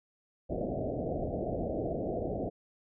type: low-pass noise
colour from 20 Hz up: white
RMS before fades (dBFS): -34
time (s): 0.49-2.5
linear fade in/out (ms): 20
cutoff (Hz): 710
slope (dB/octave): 96
effects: none